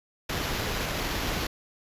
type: noise with sample-and-hold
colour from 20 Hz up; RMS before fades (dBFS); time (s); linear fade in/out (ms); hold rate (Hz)
pink; -30; 0.29-1.47; 5; 8820
effects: resampled to 32000 Hz